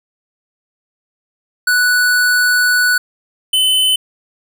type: tone pair in turn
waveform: square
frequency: 1480 / 3034 Hz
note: F#6 / F#7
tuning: 0 / +43 cents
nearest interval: octave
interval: 1243 cents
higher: second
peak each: -11 dBFS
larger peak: neither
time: 1.67-2.98 / 3.53-3.96 s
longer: first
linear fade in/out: 5 ms
effects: none